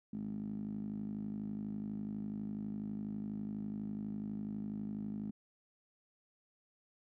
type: tone with band-pass filter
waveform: 10% pulse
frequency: 52.1 Hz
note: G#1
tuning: 6 cents sharp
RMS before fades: -41 dBFS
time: 0.13-5.31 s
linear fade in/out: 5 ms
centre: 220 Hz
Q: 6.1
effects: none